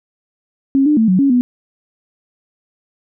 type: tone with pitch steps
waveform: sine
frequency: 271.9 / 299.7 / 222.6 / 185.3 / 277 / 246.6 Hz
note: C#4 / D4 / A3 / F#3 / C#4 / B3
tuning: -33 / +35 / +20 / +3 / -1 / -2 cents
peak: -9 dBFS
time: 0.75-1.41 s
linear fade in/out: 0 ms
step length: 110 ms
effects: none